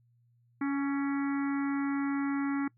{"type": "harmonic tone with a mistuned harmonic", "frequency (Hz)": 279.6, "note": "C#4", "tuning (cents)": 15, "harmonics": [1, 3, 4, 5, 6, 7, 8], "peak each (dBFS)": [-28, -43, -43, -42, -46, -45, -49], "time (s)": [0.61, 2.68], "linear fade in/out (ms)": 5, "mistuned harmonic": 5, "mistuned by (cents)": -31, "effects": ["noise-tail reverb RT60 0.1 s tail -23 dB re dry", "added 119 Hz sine -64 dBFS peak until 2.77 s"]}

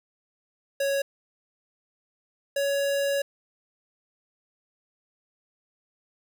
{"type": "tone pair in turn", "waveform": "square", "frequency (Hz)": [554.4, 559.9], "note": ["C#5", "C#5"], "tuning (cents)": [0, 17], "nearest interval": "unison", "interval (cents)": 17, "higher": "second", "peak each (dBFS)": -24, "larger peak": "neither", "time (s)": [[0.8, 1.02], [2.56, 3.22]], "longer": "second", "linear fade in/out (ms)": 5, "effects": ["10-bit"]}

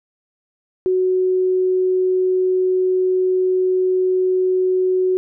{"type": "tone", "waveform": "sine", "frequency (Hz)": 370.5, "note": "F#4", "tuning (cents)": 2, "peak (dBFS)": -14, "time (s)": [0.86, 5.17], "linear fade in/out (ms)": 0, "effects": []}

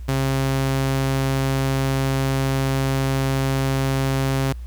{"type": "tone", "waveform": "sawtooth", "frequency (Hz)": 134.5, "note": "C3", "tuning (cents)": 48, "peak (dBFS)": -15, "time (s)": [0.08, 4.53], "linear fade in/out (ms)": 10, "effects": ["added 60 Hz sine -30 dBFS peak until 4.66 s", "pink hiss -55 dBFS RMS until 4.66 s"]}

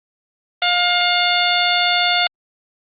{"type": "harmonic tone with a mistuned harmonic", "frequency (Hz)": 709, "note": "F5", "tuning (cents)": 26, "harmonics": [1, 2, 3, 4, 5, 6], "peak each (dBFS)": [-20, -22, -21, -22, -20, -24], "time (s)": [0.62, 2.27], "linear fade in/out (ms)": 2, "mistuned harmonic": 6, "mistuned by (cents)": 55, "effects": ["Opus 24 kbps"]}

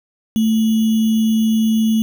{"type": "tone with sample-and-hold", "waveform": "sine", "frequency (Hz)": 220.8, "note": "A3", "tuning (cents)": 6, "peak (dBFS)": -12, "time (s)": [0.36, 2.02], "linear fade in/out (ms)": 0, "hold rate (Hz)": 3150, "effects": []}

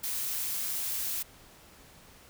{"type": "noise", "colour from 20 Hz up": "blue", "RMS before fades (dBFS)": -33, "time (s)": [0.03, 1.23], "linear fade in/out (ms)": 10, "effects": ["pink hiss -55 dBFS RMS until 2.29 s"]}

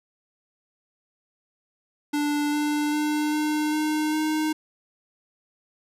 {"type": "tone with pitch steps", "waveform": "square", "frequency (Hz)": [293.7, 296.8, 299.9, 303, 306.2, 309.4], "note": ["D4", "D4", "D4", "D#4", "D#4", "D#4"], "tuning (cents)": [0, 18, 36, -46, -28, -10], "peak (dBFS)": -23, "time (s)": [2.13, 4.53], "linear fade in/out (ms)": 10, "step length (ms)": 400, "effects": ["resampled to 32000 Hz"]}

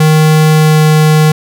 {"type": "tone with pitch glide", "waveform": "square", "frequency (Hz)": [155.56, 154.66], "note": ["D#3", "D#3"], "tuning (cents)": [0, -10], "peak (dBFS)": -5, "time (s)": [0, 1.32], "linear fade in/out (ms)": 5, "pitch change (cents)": -10, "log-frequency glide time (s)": [0.52, 0.82], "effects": []}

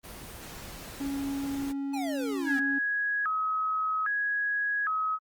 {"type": "noise", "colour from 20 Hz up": "pink", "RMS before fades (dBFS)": -43, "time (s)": [0.03, 1.73], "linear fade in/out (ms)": 20}
{"type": "tone", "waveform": "triangle", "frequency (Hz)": 277.2, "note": "C#4", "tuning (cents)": 0, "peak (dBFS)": -28, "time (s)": [1, 2.79], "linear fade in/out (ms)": 10}
{"type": "exponential sweep", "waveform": "square", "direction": "down", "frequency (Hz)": [862, 246.9], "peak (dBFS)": -34, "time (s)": [1.93, 2.6], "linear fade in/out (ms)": 10}
{"type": "tone with vibrato", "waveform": "sine", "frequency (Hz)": 1456, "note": "F#6", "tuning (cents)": -28, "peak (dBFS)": -26, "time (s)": [2.45, 5.19], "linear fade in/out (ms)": 50, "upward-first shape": "square", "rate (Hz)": 0.62, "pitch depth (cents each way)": 230}
{"effects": ["Opus 24 kbps"]}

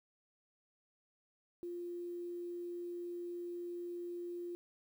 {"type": "tone with quantisation", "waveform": "sine", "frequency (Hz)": 348.9, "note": "F4", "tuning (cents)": -2, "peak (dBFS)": -40, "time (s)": [1.63, 4.55], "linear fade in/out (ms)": 0, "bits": 11, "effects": []}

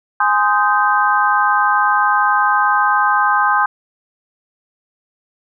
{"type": "chord", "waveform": "sine", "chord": "Ab major seventh", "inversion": "none", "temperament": "just", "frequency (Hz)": [830.6, 1038.3, 1245.9, 1557.4], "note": ["Ab5", "C6", "Eb6", "G6"], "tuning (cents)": [0, -14, 2, -12], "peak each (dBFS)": -17, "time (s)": [0.2, 3.66], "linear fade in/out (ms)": 5, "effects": []}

